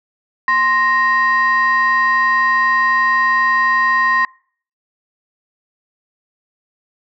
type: tone pair together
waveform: sine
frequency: 1048 / 1865.3 Hz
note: C6 / A#6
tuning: +2 / +1 cents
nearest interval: minor seventh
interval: 999 cents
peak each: -13 dBFS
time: 0.48-4.25 s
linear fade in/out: 2 ms
effects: noise-tail reverb RT60 0.5 s tail -25 dB re dry + tanh soft clip ceiling -7 dBFS